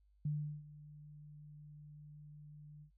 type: tone with ADSR envelope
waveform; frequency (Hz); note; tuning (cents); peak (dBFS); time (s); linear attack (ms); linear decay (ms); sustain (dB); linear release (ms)
sine; 149.1; D3; +27; -33; 0.25-2.91; 5; 370; -19; 93
effects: added 50 Hz sine -67 dBFS peak until 2.97 s